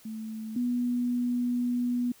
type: tone pair in turn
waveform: sine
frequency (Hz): 220 / 244.2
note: A3 / B3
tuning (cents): 0 / -19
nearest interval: major second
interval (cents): 181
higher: second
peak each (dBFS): -34 / -25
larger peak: second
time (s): 0.05-0.56 / 0.56-2.12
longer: second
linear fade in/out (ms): 5
effects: white hiss -57 dBFS RMS until 2.2 s